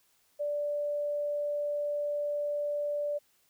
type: tone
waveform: sine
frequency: 585 Hz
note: D5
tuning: 7 cents flat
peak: -29 dBFS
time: 0.39-3.19 s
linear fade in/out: 20 ms
effects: white hiss -69 dBFS RMS until 3.49 s